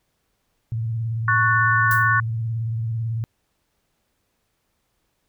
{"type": "tone with vibrato", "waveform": "sine", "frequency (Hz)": 113.5, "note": "A#2", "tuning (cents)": -46, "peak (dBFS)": -22, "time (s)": [0.72, 3.24], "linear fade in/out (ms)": 0, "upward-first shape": "sine", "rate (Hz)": 18, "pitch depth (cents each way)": 64}
{"type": "chord", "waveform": "sine", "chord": "F# minor", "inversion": "second", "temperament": "just", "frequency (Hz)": [1110, 1480, 1776], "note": ["C#6", "F#6", "A6"], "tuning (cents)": [2, 0, 16], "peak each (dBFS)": [-20, -19, -22], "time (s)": [1.28, 2.2], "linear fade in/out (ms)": 2}
{"type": "noise with exponential decay", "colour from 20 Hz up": "violet", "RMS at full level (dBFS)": -26, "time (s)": [1.91, 2.1], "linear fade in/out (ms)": 1, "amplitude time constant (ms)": 41}
{"effects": ["pink hiss -71 dBFS RMS until 5.28 s"]}